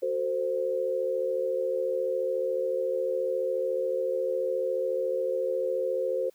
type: chord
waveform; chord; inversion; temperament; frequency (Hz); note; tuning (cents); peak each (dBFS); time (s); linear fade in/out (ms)
sine; F# diminished; none; equal with one note detuned; 370 / 449.2 / 523.3; F#4 / A4 / C5; 0 / +36 / 0; -33 / -33 / -27; 0.02-6.3; 10
effects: white hiss -65 dBFS RMS until 6.34 s